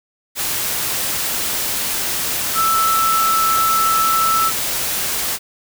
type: tone in noise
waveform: sine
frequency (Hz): 1318.5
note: E6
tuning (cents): 0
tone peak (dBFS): -14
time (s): 2.54-4.52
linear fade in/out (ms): 50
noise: white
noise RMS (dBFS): -21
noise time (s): 0.35-5.39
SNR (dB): +4
effects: none